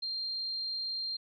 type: tone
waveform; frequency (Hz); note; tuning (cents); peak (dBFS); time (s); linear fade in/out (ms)
sine; 4186; C8; 0; -33; 0.02-1.17; 10
effects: none